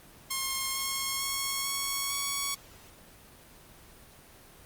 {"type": "tone with pitch steps", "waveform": "5% pulse", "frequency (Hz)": [1070, 1081.8, 1093.7, 1105.8, 1118], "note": ["C6", "C#6", "C#6", "C#6", "C#6"], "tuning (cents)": [38, -43, -24, -5, 14], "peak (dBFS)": -18, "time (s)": [0.3, 2.55], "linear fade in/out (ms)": 10, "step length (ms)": 450, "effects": ["pink hiss -53 dBFS RMS until 4.65 s", "Opus 24 kbps"]}